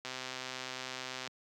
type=click train; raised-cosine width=0.2 ms; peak=-22 dBFS; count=159; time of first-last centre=0.05-1.275 s; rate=129 Hz; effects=high-pass 150 Hz 12 dB/octave